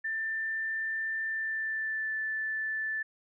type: tone with pitch glide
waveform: sine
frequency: 1782 to 1755.4 Hz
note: A6 to A6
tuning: +22 to -5 cents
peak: -30 dBFS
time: 0.04-3.03 s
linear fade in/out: 10 ms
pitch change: -27 cents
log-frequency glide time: 1.25-2.14 s
effects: none